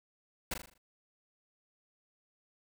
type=noise with echo; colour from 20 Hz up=pink; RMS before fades=-35 dBFS; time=0.51-0.54 s; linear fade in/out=5 ms; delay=40 ms; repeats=6; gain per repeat=-6 dB; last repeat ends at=0.78 s; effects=none